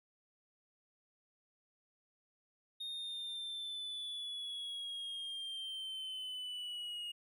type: linear sweep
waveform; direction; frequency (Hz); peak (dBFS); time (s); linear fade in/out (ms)
triangle; down; 3700 to 2861; -39; 2.8-7.12; 10
effects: none